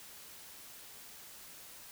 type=silence; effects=white hiss -52 dBFS RMS until 1.91 s